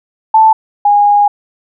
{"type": "tone pair in turn", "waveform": "sine", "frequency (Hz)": [880, 821], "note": ["A5", "G#5"], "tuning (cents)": [0, -20], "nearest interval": "minor second", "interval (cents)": 120, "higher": "first", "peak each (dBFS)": [-3, -5], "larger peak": "first", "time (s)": [[0.34, 0.53], [0.85, 1.28]], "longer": "second", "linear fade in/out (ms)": 5, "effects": []}